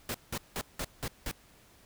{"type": "noise bursts", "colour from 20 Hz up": "pink", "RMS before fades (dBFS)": -35, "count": 6, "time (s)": [0.09, 1.314], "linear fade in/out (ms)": 2, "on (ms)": 54, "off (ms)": 180, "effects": ["pink hiss -60 dBFS RMS until 1.85 s"]}